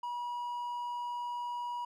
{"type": "tone", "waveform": "triangle", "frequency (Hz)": 966, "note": "B5", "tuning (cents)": -39, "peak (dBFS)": -33, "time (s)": [0.03, 1.85], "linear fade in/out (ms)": 5, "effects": []}